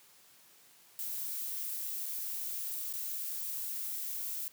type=noise with dropouts; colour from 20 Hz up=violet; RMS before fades=-38 dBFS; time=0.99-4.48 s; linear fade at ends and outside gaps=0 ms; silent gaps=2.059-2.063 / 2.927-2.937 s; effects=white hiss -61 dBFS RMS until 4.52 s + high-pass 100 Hz 12 dB/octave